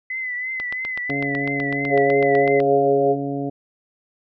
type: tone with vibrato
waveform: sine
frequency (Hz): 2016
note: B6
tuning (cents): +35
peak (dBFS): -24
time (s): 0.1-2.6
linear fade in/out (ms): 5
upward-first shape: triangle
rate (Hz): 3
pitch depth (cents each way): 58
type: click train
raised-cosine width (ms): 0.3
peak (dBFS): -15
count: 17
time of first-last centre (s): 0.6-2.603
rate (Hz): 7.99
type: harmonic tone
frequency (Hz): 140.2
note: C#3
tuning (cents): +20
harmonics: 1 / 2 / 3 / 4 / 5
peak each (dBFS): -30 / -25 / -30 / -34 / -32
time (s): 1.09-3.5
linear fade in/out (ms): 10
type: chord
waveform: sine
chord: Db major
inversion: second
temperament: equal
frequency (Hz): 415.3 / 554.4 / 698.5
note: Ab4 / Db5 / F5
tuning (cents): 0 / 0 / 0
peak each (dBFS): -17 / -21 / -21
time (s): 1.89-3.16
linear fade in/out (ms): 50
effects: none